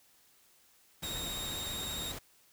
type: noise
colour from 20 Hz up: pink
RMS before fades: -42 dBFS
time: 1.02-2.19 s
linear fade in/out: 10 ms
type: tone with vibrato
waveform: sawtooth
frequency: 3742 Hz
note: A#7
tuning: 6 cents sharp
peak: -35 dBFS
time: 1.03-2.12 s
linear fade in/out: 5 ms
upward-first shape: triangle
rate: 15 Hz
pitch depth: 36 cents each way
effects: white hiss -65 dBFS RMS until 2.52 s